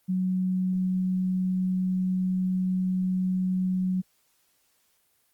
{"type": "tone", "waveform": "sine", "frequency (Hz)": 185, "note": "F#3", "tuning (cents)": 0, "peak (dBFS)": -23, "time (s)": [0.08, 4.02], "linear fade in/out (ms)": 20, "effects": ["white hiss -68 dBFS RMS until 5.33 s", "Opus 24 kbps"]}